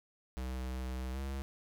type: tone with pitch glide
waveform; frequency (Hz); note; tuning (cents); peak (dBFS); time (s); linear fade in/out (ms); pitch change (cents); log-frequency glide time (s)
square; 64 to 67.57; C2 to C#2; -38 to -44; -37; 0.37-1.42; 0; +94; 1.12-1.19
effects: 11-bit